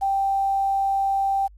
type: tone with quantisation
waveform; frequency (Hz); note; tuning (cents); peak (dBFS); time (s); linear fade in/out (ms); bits
sine; 784; G5; 0; -19; 0.01-1.48; 20; 8
effects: added 50 Hz sine -45 dBFS peak until 1.57 s + resampled to 32000 Hz